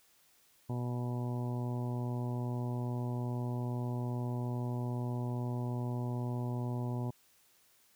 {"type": "harmonic tone", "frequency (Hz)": 122.4, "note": "B2", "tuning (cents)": -15, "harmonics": [1, 2, 3, 4, 5, 6, 7, 8], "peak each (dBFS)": [-34, -40, -45, -51, -49, -52, -50, -51], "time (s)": [0.69, 7.11], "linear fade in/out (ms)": 10, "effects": ["white hiss -67 dBFS RMS until 7.95 s"]}